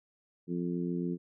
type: harmonic tone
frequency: 87.31 Hz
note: F2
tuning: in tune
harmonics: 2 / 3 / 4 / 5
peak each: -33 / -36 / -37 / -44 dBFS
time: 0.47-1.18 s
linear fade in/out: 50 ms
effects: none